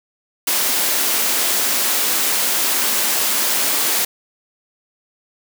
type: high-pass noise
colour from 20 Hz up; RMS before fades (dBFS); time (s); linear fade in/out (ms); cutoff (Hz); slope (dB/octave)
white; -18; 0.47-4.05; 5; 210; 24
effects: none